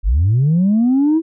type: linear sweep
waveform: sine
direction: up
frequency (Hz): 40.13 to 331.8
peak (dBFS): -9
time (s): 0.03-1.22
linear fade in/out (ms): 50
effects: tanh soft clip ceiling -8 dBFS